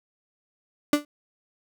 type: tone with exponential decay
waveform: 35% pulse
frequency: 293.7 Hz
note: D4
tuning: in tune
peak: -12 dBFS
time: 0.93-1.05 s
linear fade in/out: 2 ms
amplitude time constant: 26 ms
effects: none